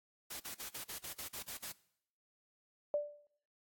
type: noise bursts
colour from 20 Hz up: white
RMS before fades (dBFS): -44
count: 10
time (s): 0.3-1.723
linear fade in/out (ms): 10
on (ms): 100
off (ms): 47
type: tone with exponential decay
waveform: sine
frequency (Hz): 587.3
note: D5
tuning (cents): 0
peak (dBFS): -28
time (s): 2.94-3.27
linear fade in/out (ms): 1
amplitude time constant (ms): 70
effects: noise-tail reverb RT60 0.7 s tail -21 dB re dry + AAC 64 kbps